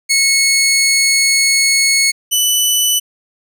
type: tone pair in turn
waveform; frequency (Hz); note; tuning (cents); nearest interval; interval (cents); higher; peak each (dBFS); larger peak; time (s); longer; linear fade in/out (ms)
15% pulse; 2192 / 2982; C#7 / F#7; -20 / +13; perfect fourth; 533; second; -4; neither; 0.09-2.12 / 2.31-3; first; 20
effects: none